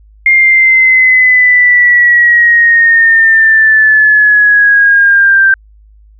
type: linear sweep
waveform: sine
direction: down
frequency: 2121 to 1564 Hz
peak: -3 dBFS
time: 0.26-5.54 s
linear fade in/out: 2 ms
effects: added 52 Hz sine -38 dBFS peak until 6.19 s